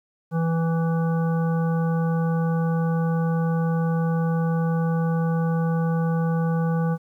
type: harmonic tone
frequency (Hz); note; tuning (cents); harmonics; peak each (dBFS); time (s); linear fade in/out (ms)
164.81; E3; 0; 1 / 3 / 5 / 7 / 9; -20 / -30 / -34 / -37 / -39; 0.31-6.98; 50
effects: 10-bit